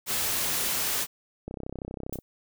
white noise, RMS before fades -28 dBFS, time 0.06-1.07 s, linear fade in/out 50 ms
click train, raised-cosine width 2 ms, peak -22 dBFS, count 24, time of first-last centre 1.48-2.188 s, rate 32.5 Hz
violet noise with exponential decay, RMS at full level -33 dBFS, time 2.13-2.22 s, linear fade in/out 0 ms, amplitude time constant 18 ms
effects none

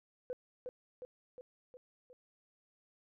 sine tone with echo, 501 Hz, B4, 25 cents sharp, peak -35 dBFS, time 0.3-0.33 s, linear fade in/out 0 ms, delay 360 ms, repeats 5, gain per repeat -4 dB, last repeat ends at 2.13 s, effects tanh soft clip ceiling -33 dBFS

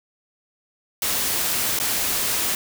white noise with dropouts, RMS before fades -23 dBFS, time 1.02-2.55 s, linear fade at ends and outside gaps 2 ms, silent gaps 1.789-1.799 s, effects none

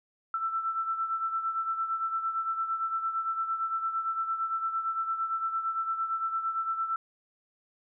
sine beating tone pair, 1330 / 1338.8 Hz, E6 / E6, +15 / +26 cents, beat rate 8.8 Hz, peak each -29 / -36 dBFS, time 0.34-6.96 s, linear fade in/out 2 ms, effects none

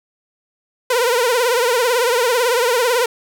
sawtooth tone with vibrato, 484.3 Hz, B4, 34 cents flat, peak -10 dBFS, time 0.9-3.06 s, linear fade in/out 5 ms, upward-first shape triangle, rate 18 Hz, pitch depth 130 cents each way, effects none

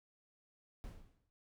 brown noise with exponential decay, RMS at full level -44 dBFS, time 0.84-1.3 s, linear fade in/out 0 ms, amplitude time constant 100 ms, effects none

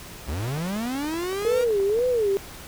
45% pulse linear sweep, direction up, 61.74 to 479.6 Hz, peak -26 dBFS, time 0.27-1.65 s, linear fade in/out 20 ms
click train, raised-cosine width 1 ms, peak -25 dBFS, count 17, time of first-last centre 0.48-1.989 s, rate 10.6 Hz
sine tone with vibrato, 444.5 Hz, A4, 18 cents sharp, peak -19 dBFS, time 1.45-2.37 s, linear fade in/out 0 ms, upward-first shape sine, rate 2 Hz, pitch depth 220 cents each way
effects pink hiss -41 dBFS RMS until 2.67 s

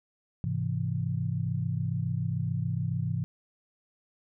sine chord, Ab augmented, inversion none, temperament equal with one note detuned, 103.83 / 130.81 / 165.96 Hz, Ab2 / C3 / E3, 0 / 0 / +12 cents, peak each -32 / -31 / -32 dBFS, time 0.44-3.24 s, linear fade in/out 0 ms, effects none

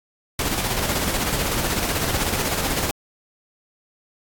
pink noise with tremolo, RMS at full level -22 dBFS, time 0.39-2.91 s, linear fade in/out 2 ms, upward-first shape square, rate 16 Hz, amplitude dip 35%, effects AAC 64 kbps

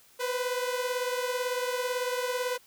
sawtooth beating tone pair, 493.9 / 511.9 Hz, B4 / C5, 0 / -38 cents, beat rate 18 Hz, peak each -26 / -30 dBFS, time 0.19-2.58 s, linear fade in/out 20 ms, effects white hiss -59 dBFS RMS until 2.66 s

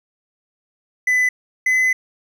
triangle tone pair in turn, 2003 / 2024 Hz, B6 / B6, +24 / +42 cents, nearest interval unison, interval 18 cents, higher second, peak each -12 dBFS, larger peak neither, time 1.07-1.29 / 1.66-1.93 s, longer second, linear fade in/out 5 ms, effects none

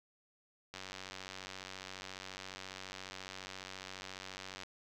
click train, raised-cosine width 0.2 ms, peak -27 dBFS, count 369, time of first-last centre 0.74-4.634 s, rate 94.5 Hz, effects none

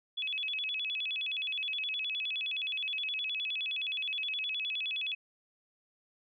sine tone with vibrato, 2955 Hz, F#7, 3 cents flat, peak -32 dBFS, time 0.17-5.15 s, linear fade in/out 10 ms, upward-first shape square, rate 9.6 Hz, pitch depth 250 cents each way, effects none

